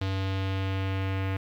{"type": "tone with low-pass filter sweep", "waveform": "square", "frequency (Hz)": 96, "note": "G2", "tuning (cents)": -36, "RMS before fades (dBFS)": -29, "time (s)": [0.01, 1.37], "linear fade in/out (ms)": 5, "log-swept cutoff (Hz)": [3800, 2400], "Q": 2, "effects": ["9-bit"]}